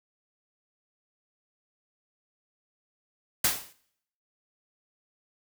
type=noise with exponential decay; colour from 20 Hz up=white; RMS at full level=-20 dBFS; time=3.44-3.73 s; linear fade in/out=5 ms; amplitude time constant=63 ms; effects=noise-tail reverb RT60 0.7 s tail -21 dB re dry